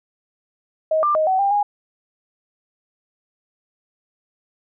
sine tone with pitch steps, 631 / 1189 / 625 / 755 / 796 / 822 Hz, D#5 / D6 / D#5 / F#5 / G5 / G#5, +24 / +21 / +8 / +35 / +26 / -18 cents, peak -15 dBFS, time 0.91-1.63 s, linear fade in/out 5 ms, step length 120 ms, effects none

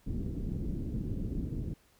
pink low-pass noise, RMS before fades -35 dBFS, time 0.06-1.74 s, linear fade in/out 10 ms, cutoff 320 Hz, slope 24 dB/octave, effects pink hiss -66 dBFS RMS until 1.99 s

